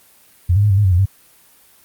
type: tone with pitch steps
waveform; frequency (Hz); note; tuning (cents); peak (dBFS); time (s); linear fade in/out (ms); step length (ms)
sine; 88.2 / 101.6 / 104.7 / 96.6 / 103.9 / 94.1 / 87.7 / 97.5; F2 / G#2 / G#2 / G2 / G#2 / F#2 / F2 / G2; +18 / -38 / +15 / -25 / +1 / +30 / +8 / -9; -10; 0.49-1.058; 10; 71
effects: white hiss -50 dBFS RMS until 1.84 s + Opus 32 kbps